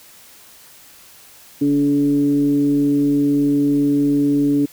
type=tone with frequency modulation; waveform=sine; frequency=286.5 Hz; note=D4; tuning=43 cents flat; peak=-13 dBFS; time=1.61-4.66 s; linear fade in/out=10 ms; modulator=144 Hz; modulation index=0.45; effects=white hiss -45 dBFS RMS until 4.72 s